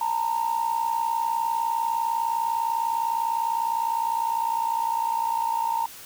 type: tone with amplitude modulation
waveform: sine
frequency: 917 Hz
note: A#5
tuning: 29 cents flat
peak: -18 dBFS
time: 0.01-5.86 s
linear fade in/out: 5 ms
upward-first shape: sine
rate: 59.9 Hz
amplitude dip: 80%
effects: tanh soft clip ceiling -16 dBFS + white hiss -43 dBFS RMS until 6.05 s